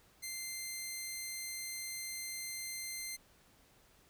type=tone; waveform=10% pulse; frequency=2084 Hz; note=C7; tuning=7 cents flat; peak=-31 dBFS; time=0.22-3.17 s; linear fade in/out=20 ms; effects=pink hiss -66 dBFS RMS until 4.09 s